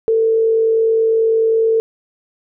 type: tone with frequency modulation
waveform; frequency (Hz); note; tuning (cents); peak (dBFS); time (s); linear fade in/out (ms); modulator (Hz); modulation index
sine; 448.7; A4; +34; -11; 0.08-1.8; 0; 49.3; 0.24
effects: none